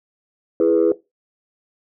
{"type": "chord", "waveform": "sine", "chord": "E major", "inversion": "none", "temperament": "equal with one note detuned", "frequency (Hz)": [331.9, 415.3, 493.9], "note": ["E4", "G#4", "B4"], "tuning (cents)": [12, 0, 0], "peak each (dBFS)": -16, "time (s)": [0.6, 0.92], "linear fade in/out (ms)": 2, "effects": ["noise-tail reverb RT60 0.2 s tail -17 dB re dry", "tanh soft clip ceiling -7 dBFS"]}